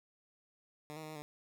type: tone with pitch steps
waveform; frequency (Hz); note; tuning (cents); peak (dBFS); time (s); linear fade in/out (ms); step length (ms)
10% pulse; 150.1 / 157.7 / 154.7 / 156.1 / 148.6; D3 / D#3 / D#3 / D#3 / D3; +38 / +24 / -10 / +6 / +21; -36; 0.9-1.22; 0; 64
effects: none